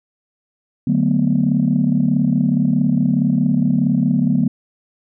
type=chord; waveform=sine; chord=B minor seventh; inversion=first; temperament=just; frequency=148.16 / 185.21 / 222.2 / 246.9 Hz; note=D3 / F#3 / A3 / B3; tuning=+16 / +2 / +17 / 0 cents; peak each=-19 / -18 / -19 / -17 dBFS; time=0.87-4.48 s; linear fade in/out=5 ms; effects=tanh soft clip ceiling -5 dBFS